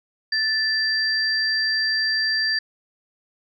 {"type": "tone pair together", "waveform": "sine", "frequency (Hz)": [1760, 4712], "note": ["A6", "D8"], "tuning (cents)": [0, 5], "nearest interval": "octave + perfect fourth", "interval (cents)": 1705, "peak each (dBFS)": -22, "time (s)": [0.32, 2.59], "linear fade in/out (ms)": 5, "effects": []}